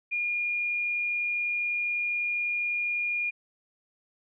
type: tone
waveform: sine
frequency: 2424 Hz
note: D#7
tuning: 46 cents flat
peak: -26 dBFS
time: 0.11-3.31 s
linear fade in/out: 20 ms
effects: none